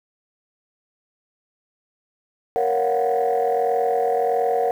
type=chord; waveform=sine; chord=Gb major seventh; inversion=first; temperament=equal; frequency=466.2 / 554.4 / 698.5 / 740 Hz; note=Bb4 / Db5 / F5 / Gb5; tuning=0 / 0 / 0 / 0 cents; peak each=-20 / -25 / -25 / -21 dBFS; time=2.56-4.71 s; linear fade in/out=0 ms; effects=tanh soft clip ceiling -12 dBFS + 8-bit